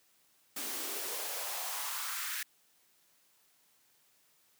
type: noise with high-pass filter sweep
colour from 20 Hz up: white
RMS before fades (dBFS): -38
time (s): 0.56-2.43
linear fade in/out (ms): 5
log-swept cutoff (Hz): 250 to 1700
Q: 2.6
effects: white hiss -69 dBFS RMS until 4.59 s + high-pass 100 Hz 12 dB/octave